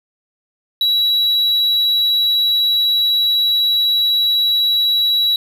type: tone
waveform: triangle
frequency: 3904 Hz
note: B7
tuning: 21 cents flat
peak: -11 dBFS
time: 0.81-5.36 s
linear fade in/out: 2 ms
effects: none